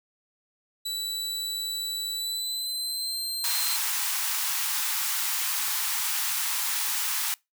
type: tone with pitch glide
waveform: sawtooth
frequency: 3951 to 4135 Hz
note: B7 to C8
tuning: 0 to -21 cents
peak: -26 dBFS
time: 0.85-3.77 s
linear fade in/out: 10 ms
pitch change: +79 cents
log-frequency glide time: 2.14-3.18 s
type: high-pass noise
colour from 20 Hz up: white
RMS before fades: -28 dBFS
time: 3.44-7.34 s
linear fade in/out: 0 ms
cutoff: 800 Hz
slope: 96 dB/octave
effects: noise-tail reverb RT60 0.2 s tail -24 dB re dry